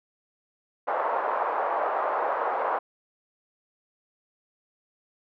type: band-pass noise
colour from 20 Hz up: white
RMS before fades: -27 dBFS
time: 0.87-2.79 s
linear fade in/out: 10 ms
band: 510 to 1100 Hz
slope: 24 dB/octave
effects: none